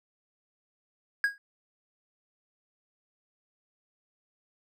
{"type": "tone with exponential decay", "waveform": "triangle", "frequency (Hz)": 1641, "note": "G#6", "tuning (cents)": -21, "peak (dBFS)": -17, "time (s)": [1.24, 1.38], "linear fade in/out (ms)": 1, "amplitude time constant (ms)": 30, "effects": []}